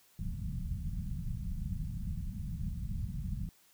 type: low-pass noise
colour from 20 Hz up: pink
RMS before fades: -37 dBFS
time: 0.19-3.49 s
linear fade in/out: 2 ms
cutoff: 200 Hz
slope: 48 dB/octave
effects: white hiss -65 dBFS RMS until 3.73 s